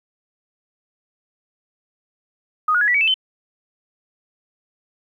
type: tone with pitch steps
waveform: sine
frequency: 1244.5 / 1446.2 / 1680.5 / 1952.8 / 2269 / 2637 / 3064 Hz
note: D#6 / F#6 / G#6 / B6 / C#7 / E7 / G7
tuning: 0 / -40 / +20 / -20 / +40 / 0 / -40 cents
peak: -14 dBFS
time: 2.68-3.142 s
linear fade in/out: 5 ms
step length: 66 ms
effects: 9-bit